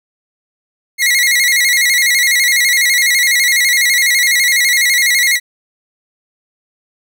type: tone with vibrato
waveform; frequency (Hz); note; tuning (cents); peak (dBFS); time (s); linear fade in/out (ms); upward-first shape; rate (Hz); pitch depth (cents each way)
sawtooth; 2045; C7; -40; -6; 0.98-5.4; 50; square; 12; 80
effects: none